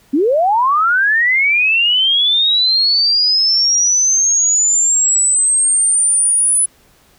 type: linear sweep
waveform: sine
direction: up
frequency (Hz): 253.9 to 10040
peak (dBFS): -10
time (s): 0.13-6.66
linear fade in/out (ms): 10
effects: pink hiss -51 dBFS RMS until 7.18 s